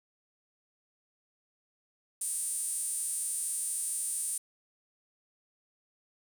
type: tone with high-pass filter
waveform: sawtooth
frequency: 324.3 Hz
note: E4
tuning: 28 cents flat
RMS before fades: -34 dBFS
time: 2.21-4.38 s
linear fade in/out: 5 ms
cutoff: 9100 Hz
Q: 9.1
effects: none